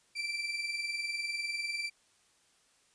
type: tone pair together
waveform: 30% pulse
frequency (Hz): 2329 / 2349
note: D7 / D7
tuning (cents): -15 / 0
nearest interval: unison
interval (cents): 15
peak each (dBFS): -36 / -33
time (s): 0.15-1.9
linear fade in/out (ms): 20
effects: white hiss -68 dBFS RMS until 2.94 s + resampled to 22050 Hz